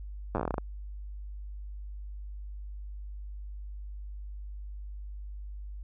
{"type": "slowing click train", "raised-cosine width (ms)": 1, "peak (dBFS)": -16, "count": 12, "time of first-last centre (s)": [0.35, 0.582], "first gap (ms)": 9, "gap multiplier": 1.16, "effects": ["added 50 Hz sine -38 dBFS peak until 5.83 s"]}